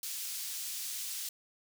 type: high-pass noise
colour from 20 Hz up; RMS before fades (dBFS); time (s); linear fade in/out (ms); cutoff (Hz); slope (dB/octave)
pink; -39; 0.03-1.29; 2; 4700; 12
effects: none